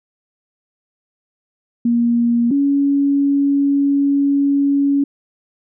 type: tone pair in turn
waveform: sine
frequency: 236.2 / 280.8 Hz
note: A#3 / C#4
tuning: +23 / +22 cents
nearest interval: minor third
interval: 299 cents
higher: second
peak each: -12 dBFS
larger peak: neither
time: 1.85-2.51 / 2.51-5.04 s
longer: second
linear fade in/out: 5 ms
effects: none